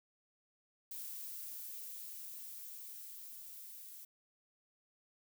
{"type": "noise with level ramp", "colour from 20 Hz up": "violet", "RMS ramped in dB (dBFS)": [-45, -52], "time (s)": [0.91, 4.05], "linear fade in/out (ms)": 5, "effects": []}